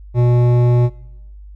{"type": "tone with hard clipping", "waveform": "sine", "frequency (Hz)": 121.6, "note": "B2", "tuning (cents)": -26, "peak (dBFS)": -12, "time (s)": [0.14, 0.9], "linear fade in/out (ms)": 50, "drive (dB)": 12, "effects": ["noise-tail reverb RT60 0.9 s tail -22 dB re dry", "added 50 Hz sine -34 dBFS peak until 1.55 s"]}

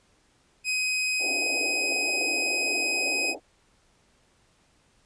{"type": "tone", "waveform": "sawtooth", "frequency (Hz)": 2517, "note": "D#7", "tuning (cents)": 19, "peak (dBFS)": -21, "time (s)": [0.64, 3.35], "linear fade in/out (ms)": 50}
{"type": "band-pass noise", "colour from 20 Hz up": "pink", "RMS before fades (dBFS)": -36, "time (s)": [1.19, 3.4], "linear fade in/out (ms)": 50, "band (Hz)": [270, 820], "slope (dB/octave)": 96}
{"effects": ["pink hiss -64 dBFS RMS until 5.05 s", "resampled to 22050 Hz"]}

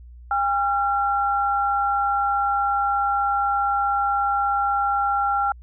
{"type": "tone pair together", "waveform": "sine", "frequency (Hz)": [804.7, 1368], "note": ["G5", "F6"], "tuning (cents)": [45, -36], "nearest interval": "major sixth", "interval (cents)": 919, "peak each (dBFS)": [-21, -22], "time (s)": [0.31, 5.52], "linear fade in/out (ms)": 2, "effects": ["added 60 Hz sine -40 dBFS peak until 5.62 s"]}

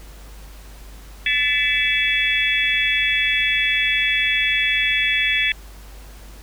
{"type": "tone cluster", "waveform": "sine", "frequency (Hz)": [1750, 2014, 2282, 2632, 3388], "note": ["A6", "B6", "C#7", "E7", "G#7"], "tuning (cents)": [-10, 33, 50, -3, 34], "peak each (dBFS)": -23, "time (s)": [1.26, 5.52], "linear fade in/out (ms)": 2, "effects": ["added 50 Hz sine -38 dBFS peak until 6.42 s", "pink hiss -46 dBFS RMS until 6.42 s"]}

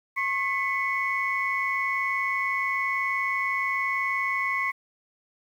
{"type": "tone cluster", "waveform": "sine", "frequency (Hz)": [1085, 2008, 2207], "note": ["C#6", "B6", "C#7"], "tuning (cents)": [-37, 28, -8], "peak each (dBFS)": -28, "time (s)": [0.16, 4.72], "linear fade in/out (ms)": 20, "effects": ["tanh soft clip ceiling -15 dBFS", "9-bit"]}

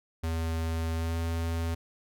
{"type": "tone with pitch glide", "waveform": "square", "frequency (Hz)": [81.7, 82.94], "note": ["E2", "E2"], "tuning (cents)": [-15, 11], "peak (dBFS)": -29, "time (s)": [0.23, 1.75], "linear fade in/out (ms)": 10, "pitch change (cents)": 26, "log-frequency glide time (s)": [0.93, 1.17], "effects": []}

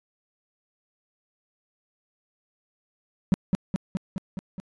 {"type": "tone with echo", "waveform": "triangle", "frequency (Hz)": 187.9, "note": "F#3", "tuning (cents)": 27, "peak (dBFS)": -12, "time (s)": [3.32, 3.34], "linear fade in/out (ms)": 0, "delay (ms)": 210, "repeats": 6, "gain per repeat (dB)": -3, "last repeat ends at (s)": 4.6, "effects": ["tanh soft clip ceiling -11 dBFS", "resampled to 22050 Hz"]}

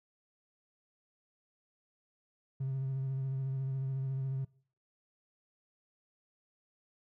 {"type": "tone with vibrato", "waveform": "triangle", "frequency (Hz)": 133.7, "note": "C3", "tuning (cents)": 38, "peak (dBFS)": -29, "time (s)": [2.6, 4.45], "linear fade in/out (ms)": 10, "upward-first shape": "sine", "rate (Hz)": 14, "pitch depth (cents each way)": 27, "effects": ["noise-tail reverb RT60 0.5 s tail -25 dB re dry", "tanh soft clip ceiling -28 dBFS"]}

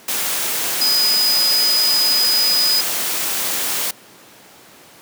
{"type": "tone in noise", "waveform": "sine", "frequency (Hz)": 4978, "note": "D#8", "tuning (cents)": 0, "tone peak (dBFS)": -14, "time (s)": [0.81, 2.81], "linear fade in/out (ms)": 5, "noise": "white", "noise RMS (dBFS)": -21, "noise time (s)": [0.08, 3.91], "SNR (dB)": 4, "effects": ["pink hiss -44 dBFS RMS until 5.01 s", "high-pass 200 Hz 12 dB/octave"]}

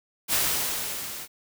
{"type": "noise with level ramp", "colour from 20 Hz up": "white", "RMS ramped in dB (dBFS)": [-22, -38], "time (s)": [0.28, 1.28], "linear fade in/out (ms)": 50, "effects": []}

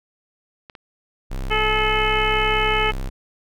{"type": "clicks", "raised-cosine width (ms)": 0.3, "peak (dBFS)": -24, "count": 3, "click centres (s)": [0.698, 0.752, 1.785]}
{"type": "tone", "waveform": "square", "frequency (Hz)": 32.7, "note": "C1", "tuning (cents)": 0, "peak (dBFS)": -25, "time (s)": [1.3, 3.1], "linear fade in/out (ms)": 20}
{"type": "harmonic tone", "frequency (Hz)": 431, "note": "A4", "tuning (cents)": -36, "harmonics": [1, 2, 3, 4, 5, 6, 7], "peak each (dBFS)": [-24, -24, -25, -29, -24, -27, -26], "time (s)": [1.5, 2.92], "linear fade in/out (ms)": 20}
{"effects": []}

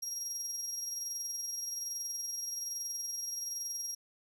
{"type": "tone with amplitude modulation", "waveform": "35% pulse", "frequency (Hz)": 5630, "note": "F8", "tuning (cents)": 13, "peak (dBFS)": -32, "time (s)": [0.02, 3.95], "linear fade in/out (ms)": 10, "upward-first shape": "sine", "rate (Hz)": 21.2, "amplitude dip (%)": 40, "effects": []}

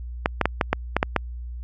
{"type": "clicks", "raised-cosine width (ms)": 0.5, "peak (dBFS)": -3, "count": 8, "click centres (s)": [0.259, 0.413, 0.456, 0.612, 0.73, 0.966, 1.029, 1.163], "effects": ["added 60 Hz sine -31 dBFS peak until 1.63 s"]}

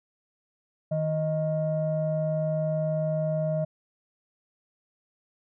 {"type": "tone pair together", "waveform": "sine", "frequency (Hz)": [156.64, 625], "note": ["D#3", "D#5"], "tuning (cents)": [12, 8], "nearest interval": "2 octaves", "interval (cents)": 2396, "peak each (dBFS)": -26, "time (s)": [0.91, 3.65], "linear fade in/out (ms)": 10, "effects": ["tanh soft clip ceiling -18 dBFS"]}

